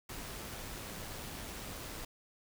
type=noise with amplitude modulation; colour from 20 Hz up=pink; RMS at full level=-43 dBFS; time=0.09-2.05 s; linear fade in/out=5 ms; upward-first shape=sine; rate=108 Hz; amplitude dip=25%; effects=none